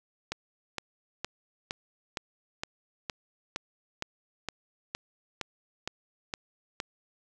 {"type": "click train", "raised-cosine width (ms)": 0.2, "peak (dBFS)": -15, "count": 15, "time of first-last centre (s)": [0.32, 6.801], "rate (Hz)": 2.16, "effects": []}